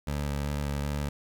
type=tone with vibrato; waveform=20% pulse; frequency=71.9 Hz; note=D2; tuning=36 cents flat; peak=-24 dBFS; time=0.07-1.09 s; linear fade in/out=5 ms; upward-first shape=square; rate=2.6 Hz; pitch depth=16 cents each way; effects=11-bit